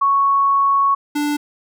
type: tone pair in turn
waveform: sine / square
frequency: 1108.7 / 293.7 Hz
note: C#6 / D4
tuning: 0 / 0 cents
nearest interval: octave + major seventh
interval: 2300 cents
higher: first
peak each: -12 / -18 dBFS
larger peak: first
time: 0.01-0.95 / 1.15-1.37 s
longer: first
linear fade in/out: 10 ms
effects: none